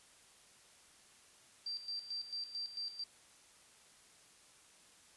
sine tone with tremolo, 4699 Hz, D8, in tune, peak -38 dBFS, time 1.66-3.04 s, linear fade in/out 5 ms, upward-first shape square, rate 4.5 Hz, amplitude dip 70%, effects white hiss -63 dBFS RMS until 5.16 s + resampled to 24000 Hz

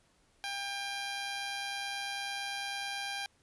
10% pulse tone with amplitude modulation, 798 Hz, G5, 31 cents sharp, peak -26 dBFS, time 0.44-3.26 s, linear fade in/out 0 ms, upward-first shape sine, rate 129 Hz, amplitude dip 30%, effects pink hiss -69 dBFS RMS until 3.42 s + resampled to 24000 Hz

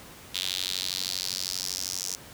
sawtooth tone with high-pass filter sweep, 92.6 Hz, F#2, 2 cents sharp, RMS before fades -32 dBFS, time 0.34-2.16 s, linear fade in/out 10 ms, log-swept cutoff 3500 to 5900 Hz, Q 3.4, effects pink hiss -47 dBFS RMS until 2.33 s + high-pass 60 Hz 12 dB/octave

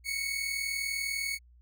sawtooth tone pair together, 2192 / 2232 Hz, C#7 / C#7, -20 / +11 cents, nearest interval unison, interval 31 cents, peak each -30 / -31 dBFS, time 0.04-1.39 s, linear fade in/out 50 ms, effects added 60 Hz sine -55 dBFS peak until 1.61 s

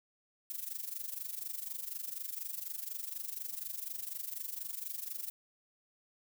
violet noise with amplitude modulation, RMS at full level -38 dBFS, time 0.5-5.3 s, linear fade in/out 0 ms, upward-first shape sine, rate 24.1 Hz, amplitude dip 80%, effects none

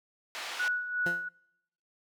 white band-pass noise, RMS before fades -39 dBFS, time 0.35-0.68 s, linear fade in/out 0 ms, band 690 to 3400 Hz, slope 12 dB/octave
sine tone with tremolo, 1470 Hz, F#6, 12 cents flat, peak -26 dBFS, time 0.59-1.29 s, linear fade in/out 10 ms, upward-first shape sine, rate 2.7 Hz, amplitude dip 65%
15% pulse tone with exponential decay, 173.1 Hz, F3, 15 cents flat, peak -25 dBFS, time 1.06-1.29 s, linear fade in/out 2 ms, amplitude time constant 48 ms
effects noise-tail reverb RT60 0.9 s tail -26 dB re dry

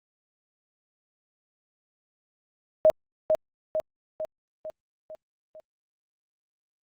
sine tone with echo, 627 Hz, D#5, 13 cents sharp, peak -13 dBFS, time 2.85-2.9 s, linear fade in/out 0 ms, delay 450 ms, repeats 6, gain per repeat -5 dB, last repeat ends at 5.6 s, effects Opus 48 kbps

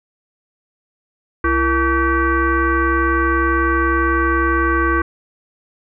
sine tone with frequency modulation, 738 Hz, F#5, 5 cents flat, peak -13 dBFS, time 1.44-5.02 s, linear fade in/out 5 ms, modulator 402 Hz, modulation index 2.4, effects none

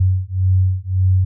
sine beating tone pair, 92.5 / 94.3 Hz, F#2 / F#2, 0 / +33 cents, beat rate 1.8 Hz, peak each -16 dBFS, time 0-1.25 s, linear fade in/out 10 ms, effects none

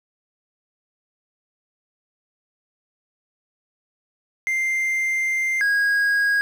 triangle tone pair in turn, 2093 / 1642.6 Hz, C7 / G#6, 0 / -20 cents, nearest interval major third, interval 420 cents, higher first, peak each -18 / -15 dBFS, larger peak second, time 4.47-5.61 / 5.61-6.41 s, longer first, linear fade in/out 0 ms, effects 8-bit

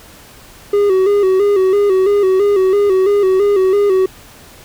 triangle tone with vibrato, 392 Hz, G4, in tune, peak -7 dBFS, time 0.73-4.06 s, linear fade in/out 5 ms, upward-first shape square, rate 3 Hz, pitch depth 69 cents each way, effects pink hiss -40 dBFS RMS until 4.64 s

